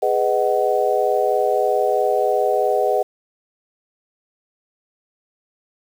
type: chord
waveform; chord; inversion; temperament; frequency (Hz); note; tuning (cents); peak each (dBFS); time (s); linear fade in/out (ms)
sine; G# minor seventh; none; just; 415.3 / 498.4 / 623 / 747.5; G#4 / B4 / D#5 / F#5; 0 / +16 / +2 / +17; -21; 0.02-3.03; 10
effects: 7-bit